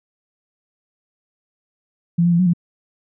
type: tone with pitch steps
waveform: sine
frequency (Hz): 170.6 / 173.7 / 170.4 / 183.6 / 172.1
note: F3 / F3 / F3 / F#3 / F3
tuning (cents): -40 / -9 / -42 / -13 / -25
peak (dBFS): -12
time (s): 2.18-2.535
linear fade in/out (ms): 10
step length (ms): 71
effects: none